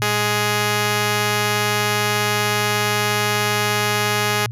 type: tone pair together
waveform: 5% pulse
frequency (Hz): 208.4 / 416.8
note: G#3 / G#4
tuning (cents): +6 / +6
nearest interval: octave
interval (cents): 1200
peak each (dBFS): -11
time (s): 0.02-4.46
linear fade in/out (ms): 0
effects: added 116 Hz sine -26 dBFS peak until 4.51 s + resampled to 32000 Hz